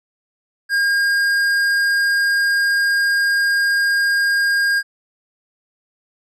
sine tone with tanh clipping, 1617 Hz, G#6, 47 cents flat, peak -16 dBFS, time 0.69-4.83 s, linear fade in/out 50 ms, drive 12 dB, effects none

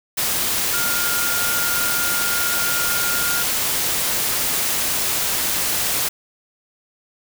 sine tone in noise, 1412 Hz, F6, 19 cents sharp, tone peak -24 dBFS, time 0.73-3.43 s, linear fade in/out 10 ms, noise white, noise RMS -21 dBFS, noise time 0.17-6.09 s, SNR -6 dB, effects none

